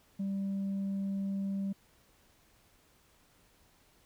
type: tone with tanh clipping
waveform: sine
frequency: 196 Hz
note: G3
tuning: in tune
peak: -32 dBFS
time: 0.19-1.73 s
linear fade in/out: 10 ms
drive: 1 dB
effects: pink hiss -66 dBFS RMS until 4.05 s